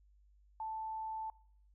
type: tone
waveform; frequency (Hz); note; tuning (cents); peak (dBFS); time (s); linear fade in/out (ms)
sine; 880; A5; 0; -38; 0.6-1.3; 2
effects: noise-tail reverb RT60 0.6 s tail -23 dB re dry + added 50 Hz sine -63 dBFS peak until 1.74 s